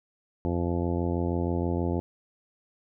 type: harmonic tone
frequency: 86.3 Hz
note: F2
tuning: 20 cents flat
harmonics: 1 / 2 / 3 / 4 / 5 / 6 / 7 / 8 / 9 / 10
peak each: -29 / -32 / -32 / -32 / -37 / -37 / -44 / -40 / -49 / -41 dBFS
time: 0.45-2 s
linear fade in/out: 0 ms
effects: none